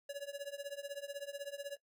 square tone with tremolo, 566 Hz, C#5, 36 cents sharp, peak -38 dBFS, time 0.09-1.77 s, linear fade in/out 5 ms, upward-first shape triangle, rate 16 Hz, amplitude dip 100%, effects noise-tail reverb RT60 0.1 s tail -17 dB re dry

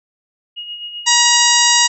sine tone with tremolo, 2876 Hz, F#7, 50 cents flat, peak -24 dBFS, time 0.56-1.43 s, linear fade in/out 20 ms, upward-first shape sine, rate 7.8 Hz, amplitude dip 50%
harmonic tone, 954 Hz, A#5, 40 cents sharp, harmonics 1 / 2 / 3 / 4 / 5 / 6 / 7 / 8, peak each -18 / -18 / -18 / -18 / -18 / -18 / -18 / -18 dBFS, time 1.06-1.88 s, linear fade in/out 20 ms
effects none

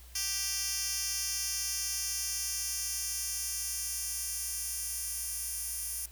10% pulse tone with high-pass filter sweep, 392 Hz, G4, in tune, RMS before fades -35 dBFS, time 0.15-6.06 s, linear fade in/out 5 ms, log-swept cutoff 5000 to 9300 Hz, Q 1.3, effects added 60 Hz sine -50 dBFS peak until 6.11 s + white hiss -57 dBFS RMS until 6.11 s

